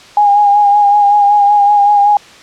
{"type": "tone with vibrato", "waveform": "sine", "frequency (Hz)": 819, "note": "G#5", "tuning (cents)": -24, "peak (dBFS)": -5, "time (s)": [0.17, 2.17], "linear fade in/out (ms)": 2, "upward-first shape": "sine", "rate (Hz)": 5.3, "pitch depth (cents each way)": 30, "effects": ["white hiss -37 dBFS RMS until 2.42 s", "low-pass 5000 Hz 12 dB/octave"]}